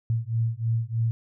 sine beating tone pair, 112.8 / 116 Hz, A2 / A#2, +44 / -8 cents, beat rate 3.2 Hz, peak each -26 dBFS, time 0.1-1.11 s, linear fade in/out 0 ms, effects none

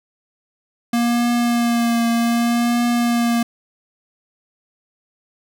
square tone with vibrato, 235.8 Hz, A#3, 20 cents sharp, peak -16 dBFS, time 0.93-3.43 s, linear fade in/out 5 ms, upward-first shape triangle, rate 0.65 Hz, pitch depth 26 cents each way, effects none

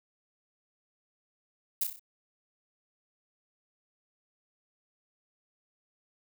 violet noise with echo, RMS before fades -28 dBFS, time 1.81-1.84 s, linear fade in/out 5 ms, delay 31 ms, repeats 5, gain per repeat -5 dB, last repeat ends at 1.995 s, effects none

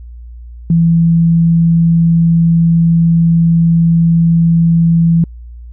sine tone, 166.8 Hz, E3, 21 cents sharp, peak -6 dBFS, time 0.7-5.24 s, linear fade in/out 2 ms, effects added 59 Hz sine -28 dBFS peak until 5.72 s

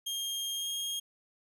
sawtooth tone with pitch glide, 3220 to 3246 Hz, G7 to G#7, +46 to -40 cents, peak -30 dBFS, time 0.06-1 s, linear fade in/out 10 ms, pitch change +14 cents, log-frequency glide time 0.55-0.68 s, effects none

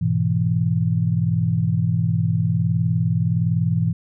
sine chord, E major, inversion first, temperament equal, 103.83 / 123.47 / 164.81 Hz, G#2 / B2 / E3, 0 / 0 / 0 cents, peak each -22 / -22 / -20 dBFS, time 0.01-3.93 s, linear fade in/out 10 ms, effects none

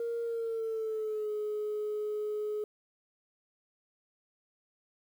sine tone with pitch glide, 466.2 to 422.6 Hz, A#4 to G#4, 0 to +30 cents, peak -30 dBFS, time 0-2.64 s, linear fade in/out 2 ms, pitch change -170 cents, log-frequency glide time 0.23-1.31 s, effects tanh soft clip ceiling -28 dBFS + 10-bit

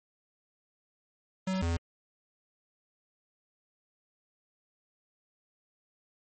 square tone pair in turn, 188.3 / 84.15 Hz, F#3 / E2, +31 / +36 cents, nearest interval octave + major second, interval 1395 cents, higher first, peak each -29 / -28 dBFS, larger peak second, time 1.47-1.62 / 1.62-1.77 s, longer neither, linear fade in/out 5 ms, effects MP3 32 kbps

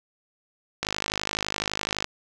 click train, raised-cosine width 0.2 ms, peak -8 dBFS, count 64, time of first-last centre 0.83-2.044 s, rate 51.9 Hz, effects none

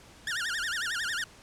sawtooth tone with vibrato, 1606 Hz, G6, 41 cents sharp, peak -26 dBFS, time 0.27-1.24 s, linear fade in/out 2 ms, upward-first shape sine, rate 11 Hz, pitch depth 260 cents each way, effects pink hiss -53 dBFS RMS until 1.42 s + low-pass 9000 Hz 12 dB/octave

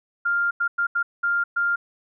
sine tone bursts at uneven times, 1399 Hz, F6, 3 cents sharp, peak -19 dBFS, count 6, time 0.25-0.51 / 0.6-0.68 / 0.78-0.87 / 0.95-1.03 / 1.23-1.44 / 1.56-1.76 s, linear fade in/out 10 ms, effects none

